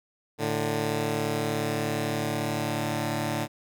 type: tone pair together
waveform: 10% pulse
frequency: 111.35 / 148.4 Hz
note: A2 / D3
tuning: +21 / +18 cents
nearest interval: perfect fourth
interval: 497 cents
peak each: -21 dBFS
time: 0.38-3.48 s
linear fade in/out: 50 ms
effects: none